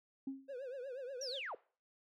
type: tone with exponential decay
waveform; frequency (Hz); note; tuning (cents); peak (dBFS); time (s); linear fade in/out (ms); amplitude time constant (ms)
sine; 269.7; C#4; -47; -35; 0.27-0.54; 5; 58
type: tone with vibrato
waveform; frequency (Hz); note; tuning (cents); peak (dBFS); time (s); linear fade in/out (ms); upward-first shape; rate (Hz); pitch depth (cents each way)
triangle; 521; C5; -7; -40; 0.48-1.4; 20; triangle; 8.3; 160
type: linear sweep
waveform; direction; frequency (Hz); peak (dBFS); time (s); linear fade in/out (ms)
sine; down; 5920 to 370; -40; 1.21-1.55; 5
effects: noise-tail reverb RT60 0.4 s tail -21 dB re dry + tanh soft clip ceiling -33 dBFS